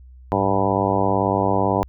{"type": "harmonic tone with a mistuned harmonic", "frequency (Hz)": 98, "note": "G2", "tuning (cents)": 0, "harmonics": [1, 2, 3, 4, 5, 6, 7, 8, 9, 10], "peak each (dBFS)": [-26, -26, -26, -26, -26, -26, -26, -26, -26, -26], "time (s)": [0.32, 1.83], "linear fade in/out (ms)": 0, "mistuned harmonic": 1, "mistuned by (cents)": 120, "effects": ["added 63 Hz sine -41 dBFS peak until 1.88 s"]}